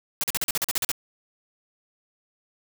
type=noise bursts; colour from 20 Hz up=white; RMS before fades=-25 dBFS; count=11; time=0.21-0.916 s; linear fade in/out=0 ms; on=26 ms; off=42 ms; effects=none